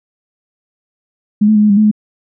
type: tone with pitch steps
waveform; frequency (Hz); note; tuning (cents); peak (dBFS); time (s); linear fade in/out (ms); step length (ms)
sine; 208.8 / 216 / 209.7 / 211.2 / 200.4 / 214.4 / 211.6; G#3 / A3 / G#3 / G#3 / G3 / A3 / G#3; +10 / -32 / +17 / +29 / +38 / -45 / +33; -6; 1.41-1.914; 10; 72
effects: none